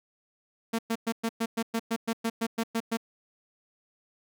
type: tone bursts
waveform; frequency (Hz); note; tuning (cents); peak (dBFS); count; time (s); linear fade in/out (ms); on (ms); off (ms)
sawtooth; 227.7; A#3; -40; -22; 14; 0.73-2.972; 10; 58; 110
effects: none